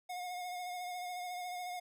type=tone with vibrato; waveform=square; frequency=720 Hz; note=F#5; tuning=47 cents flat; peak=-40 dBFS; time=0.09-1.8 s; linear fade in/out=10 ms; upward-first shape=triangle; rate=14 Hz; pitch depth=33 cents each way; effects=none